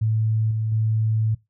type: tone with level steps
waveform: sine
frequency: 110 Hz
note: A2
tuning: in tune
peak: -18 / -21 / -18 dBFS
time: 0.01-1.35 s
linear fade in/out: 10 ms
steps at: 0.51 / 0.72 s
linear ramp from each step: 2 ms
effects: noise-tail reverb RT60 0.2 s tail -21 dB re dry